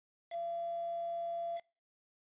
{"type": "tone with quantisation", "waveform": "sine", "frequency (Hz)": 681, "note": "F5", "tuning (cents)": -44, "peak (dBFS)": -36, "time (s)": [0.3, 1.61], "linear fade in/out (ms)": 50, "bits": 8, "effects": ["noise-tail reverb RT60 0.3 s tail -22 dB re dry", "resampled to 8000 Hz"]}